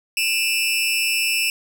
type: tone with amplitude modulation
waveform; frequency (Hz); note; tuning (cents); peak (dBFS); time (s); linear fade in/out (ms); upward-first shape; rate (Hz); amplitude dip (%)
sawtooth; 2645; E7; +5; -11; 0.17-1.5; 2; sine; 220; 95
effects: none